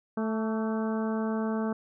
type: harmonic tone with a mistuned harmonic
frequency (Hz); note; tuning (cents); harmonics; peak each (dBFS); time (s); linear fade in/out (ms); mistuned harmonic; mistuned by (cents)
220; A3; 0; 1 / 2 / 3 / 4 / 5 / 6 / 7; -28 / -34 / -38 / -40 / -42 / -44 / -45; 0.17-1.73; 5; 5; +44
effects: none